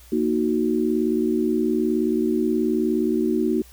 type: chord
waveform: sine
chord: D# minor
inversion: second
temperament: equal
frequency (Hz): 233.1 / 311.1 / 370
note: A#3 / D#4 / F#4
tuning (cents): 0 / 0 / 0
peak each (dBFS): -23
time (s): 0.12-3.62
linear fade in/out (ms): 5
effects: added 60 Hz sine -47 dBFS peak until 3.72 s + white hiss -51 dBFS RMS until 3.72 s